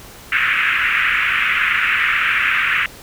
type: band-pass noise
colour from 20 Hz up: white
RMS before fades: -17 dBFS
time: 0.32-2.86 s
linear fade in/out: 2 ms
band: 1300 to 2600 Hz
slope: 48 dB/octave
effects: pink hiss -39 dBFS RMS until 3.02 s